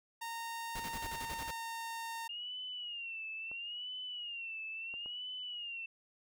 sawtooth tone with pitch glide, 922 to 916.2 Hz, A#5 to A#5, -19 to -30 cents, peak -36 dBFS, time 0.21-2.28 s, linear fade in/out 10 ms, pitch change -11 cents, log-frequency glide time 0.72-1.37 s
pink noise with tremolo, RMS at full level -44 dBFS, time 0.75-1.51 s, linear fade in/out 5 ms, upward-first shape square, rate 11 Hz, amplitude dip 70%
sine tone with vibrato, 2812 Hz, F7, 11 cents sharp, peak -40 dBFS, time 2.29-5.86 s, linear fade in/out 5 ms, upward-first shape sine, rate 0.74 Hz, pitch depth 120 cents each way
clicks, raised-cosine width 1 ms, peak -40 dBFS, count 3, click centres 3.515 / 4.94 / 5.06 s
effects none

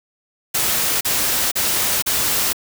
white noise bursts, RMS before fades -19 dBFS, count 4, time 0.54-2.531 s, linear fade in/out 10 ms, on 470 ms, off 37 ms, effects none

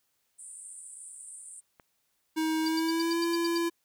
white band-pass noise, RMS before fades -46 dBFS, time 0.38-1.61 s, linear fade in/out 20 ms, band 8200 to 9400 Hz, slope 96 dB/octave
clicks, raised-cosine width 0.5 ms, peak -36 dBFS, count 2, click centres 1.798 / 2.644 s
square tone with pitch glide, 317.3 to 338.1 Hz, D#4 to E4, +34 to +44 cents, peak -27 dBFS, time 2.36-3.7 s, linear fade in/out 20 ms, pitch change +110 cents, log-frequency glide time 2.62-3.21 s
sine tone bursts, 4699 Hz, D8, in tune, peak -31 dBFS, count 9, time 2.66-3.579 s, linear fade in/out 2 ms, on 23 ms, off 89 ms
effects white hiss -75 dBFS RMS until 3.84 s

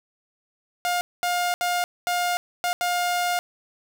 sawtooth tone bursts at uneven times, 709 Hz, F5, 26 cents sharp, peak -18 dBFS, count 6, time 0.85-1.01 / 1.23-1.54 / 1.61-1.84 / 2.07-2.37 / 2.64-2.73 / 2.81-3.39 s, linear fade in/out 0 ms, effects none

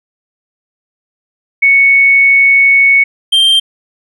sine / triangle tone pair in turn, 2217 / 3162 Hz, C#7 / G7, 0 / +14 cents, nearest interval tritone, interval 614 cents, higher second, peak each -4 dBFS, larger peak neither, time 1.62-3.04 / 3.32-3.6 s, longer first, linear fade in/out 10 ms, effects none

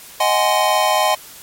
square chord, Ab dominant seventh, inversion second, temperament just, 623 / 747.5 / 830.6 / 1038.3 Hz, Eb5 / Gb5 / Ab5 / C6, +2 / +17 / 0 / -14 cents, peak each -20 dBFS, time 0.2-1.15 s, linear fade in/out 5 ms, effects white hiss -39 dBFS RMS until 1.42 s + MP3 64 kbps

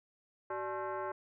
sine tone with frequency modulation, 105.8 Hz, G#2, 33 cents sharp, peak -35 dBFS, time 0.5-1.12 s, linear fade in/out 5 ms, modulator 484 Hz, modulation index 2.5, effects none

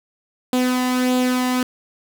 sawtooth tone with flanger, 252.1 Hz, B3, 36 cents sharp, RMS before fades -19 dBFS, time 0.53-1.63 s, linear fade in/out 2 ms, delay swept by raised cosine 0.26 to 1.05 ms, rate 1.6 Hz, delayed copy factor +0.5, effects none

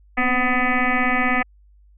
sine tone with frequency modulation, 1000 Hz, B5, 21 cents sharp, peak -16 dBFS, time 0.17-1.43 s, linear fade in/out 10 ms, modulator 252 Hz, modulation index 5.2, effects added 50 Hz sine -49 dBFS peak until 1.97 s

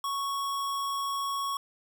square tone, 1108.7 Hz, C#6, in tune, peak -30 dBFS, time 0.04-1.57 s, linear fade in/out 2 ms, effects none

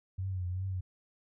sine tone with vibrato, 92.5 Hz, F#2, in tune, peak -32 dBFS, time 0.18-0.81 s, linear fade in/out 10 ms, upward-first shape triangle, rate 2.6 Hz, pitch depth 75 cents each way, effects none

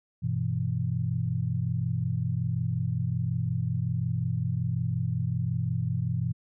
sine chord, E minor, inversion first, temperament equal, 98 / 123.47 / 164.81 Hz, G2 / B2 / E3, 0 / 0 / 0 cents, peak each -32 / -28 / -31 dBFS, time 0.22-6.33 s, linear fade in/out 20 ms, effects none

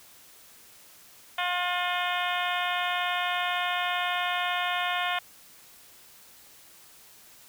harmonic tone with a mistuned harmonic, 356.4 Hz, F4, 35 cents sharp, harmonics 2 / 3 / 4 / 5 / 6 / 7 / 8 / 9 / 10, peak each -31 / -33 / -34 / -35 / -36 / -36 / -37 / -38 / -38 dBFS, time 1.38-5.19 s, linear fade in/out 5 ms, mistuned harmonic 8, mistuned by +51 cents, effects white hiss -53 dBFS RMS until 7.48 s

